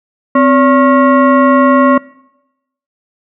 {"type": "tone with frequency modulation", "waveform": "sine", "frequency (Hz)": 259, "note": "C4", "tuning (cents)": -17, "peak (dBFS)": -5, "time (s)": [0.35, 1.98], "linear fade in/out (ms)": 5, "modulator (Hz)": 829, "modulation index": 1.2, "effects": ["noise-tail reverb RT60 0.9 s tail -23 dB re dry"]}